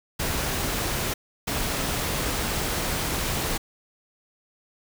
pink noise bursts at uneven times, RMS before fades -27 dBFS, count 2, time 0.19-1.14 / 1.47-3.58 s, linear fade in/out 10 ms, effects none

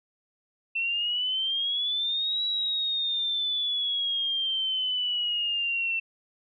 sine exponential two-way sweep, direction up then down, 2685 to 3905 to 2685 Hz, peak -25 dBFS, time 0.75-6 s, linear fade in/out 10 ms, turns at 2.44 s, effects none

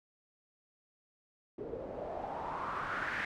white noise with low-pass filter sweep, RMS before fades -39 dBFS, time 1.58-3.25 s, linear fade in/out 5 ms, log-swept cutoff 410 to 1900 Hz, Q 4, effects none

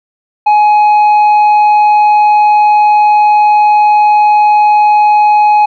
triangle tone with tanh clipping, 840 Hz, G#5, 19 cents sharp, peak -5 dBFS, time 0.46-5.66 s, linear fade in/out 10 ms, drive 9 dB, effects none

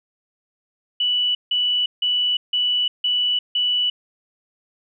sine tone bursts, 2960 Hz, F#7, in tune, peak -17 dBFS, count 6, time 1-3.9 s, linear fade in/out 5 ms, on 350 ms, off 160 ms, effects none

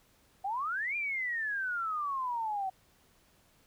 sine exponential two-way sweep, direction up then down, 747 to 2430 to 747 Hz, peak -31 dBFS, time 0.44-2.7 s, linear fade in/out 10 ms, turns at 0.96 s, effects pink hiss -66 dBFS RMS until 3.66 s

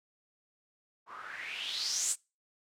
blue noise with low-pass filter sweep, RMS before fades -36 dBFS, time 1.06-2.16 s, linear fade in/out 50 ms, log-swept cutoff 990 to 8700 Hz, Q 5.9, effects noise-tail reverb RT60 0.3 s tail -26 dB re dry

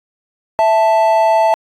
triangle tone pair together, 659.3 / 880 Hz, E5 / A5, 0 / 0 cents, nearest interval perfect fourth, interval 500 cents, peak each -10 dBFS, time 0.59-1.54 s, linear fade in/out 0 ms, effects AAC 48 kbps

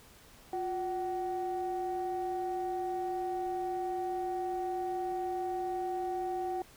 sine tone pair together, 356.3 / 755 Hz, F4 / F#5, +35 / +35 cents, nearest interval octave + minor second, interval 1300 cents, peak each -34 / -33 dBFS, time 0.53-6.62 s, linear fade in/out 2 ms, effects tanh soft clip ceiling -27 dBFS + pink hiss -57 dBFS RMS until 6.76 s

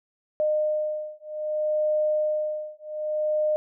sine beating tone pair, 610 / 610.63 Hz, D#5 / D#5, -34 / -33 cents, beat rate 0.63 Hz, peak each -26 dBFS, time 0.4-3.56 s, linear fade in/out 0 ms, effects none

